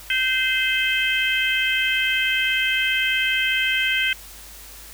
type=harmonic tone with a mistuned harmonic; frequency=517 Hz; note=C5; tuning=21 cents flat; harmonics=3 / 4 / 5 / 6; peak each=-24 / -24 / -24 / -24 dBFS; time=0.1-4.13 s; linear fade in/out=2 ms; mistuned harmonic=6; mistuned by=+17 cents; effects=added 50 Hz sine -45 dBFS peak until 4.93 s + white hiss -42 dBFS RMS until 4.93 s